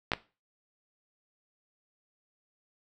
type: clicks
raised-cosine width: 0.3 ms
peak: -11 dBFS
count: 2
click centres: 0.118 / 0.135 s
effects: noise-tail reverb RT60 0.3 s tail -17 dB re dry